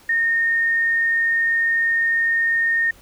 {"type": "tone", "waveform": "sine", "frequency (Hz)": 1837, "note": "A#6", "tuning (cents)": -26, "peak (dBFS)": -16, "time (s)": [0.09, 2.91], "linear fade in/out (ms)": 5, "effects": ["pink hiss -50 dBFS RMS until 3.01 s"]}